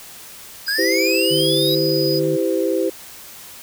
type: tone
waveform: square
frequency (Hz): 4962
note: D#8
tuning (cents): -6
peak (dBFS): -23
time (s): 0.66-2.2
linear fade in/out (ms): 20
type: linear sweep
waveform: square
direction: up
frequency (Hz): 1568 to 3923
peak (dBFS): -21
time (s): 0.68-1.75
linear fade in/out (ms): 2
type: chord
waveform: sine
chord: C major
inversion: first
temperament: equal with one note detuned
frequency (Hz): 329.6 / 392 / 513.1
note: E4 / G4 / C5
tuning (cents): 0 / 0 / -34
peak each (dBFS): -21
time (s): 0.78-2.9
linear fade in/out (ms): 10
type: tone with vibrato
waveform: sine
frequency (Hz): 150.3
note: D3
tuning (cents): +40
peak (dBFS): -24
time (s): 1.3-2.37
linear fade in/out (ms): 20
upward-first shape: triangle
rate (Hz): 2.3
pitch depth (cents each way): 35
effects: white hiss -39 dBFS RMS until 3.62 s